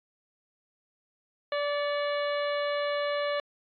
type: harmonic tone with a mistuned harmonic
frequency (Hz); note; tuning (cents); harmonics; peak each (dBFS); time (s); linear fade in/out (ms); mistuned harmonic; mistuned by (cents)
580; D5; -22; 1 / 2 / 3 / 4 / 5 / 6 / 7; -28 / -35 / -37 / -41 / -42 / -44 / -44; 1.52-3.4; 2; 4; -52
effects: AAC 48 kbps